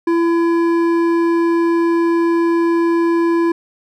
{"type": "tone with hard clipping", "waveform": "sine", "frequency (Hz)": 336.6, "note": "E4", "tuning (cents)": 36, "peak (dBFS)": -14, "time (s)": [0.07, 3.52], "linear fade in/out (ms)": 5, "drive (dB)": 10, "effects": []}